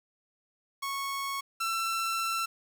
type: tone pair in turn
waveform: sawtooth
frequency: 1103 / 1342.4 Hz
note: C#6 / E6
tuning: -9 / +31 cents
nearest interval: minor third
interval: 340 cents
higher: second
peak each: -28 / -25 dBFS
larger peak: second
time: 0.82-1.41 / 1.6-2.46 s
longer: second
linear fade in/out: 10 ms
effects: 9-bit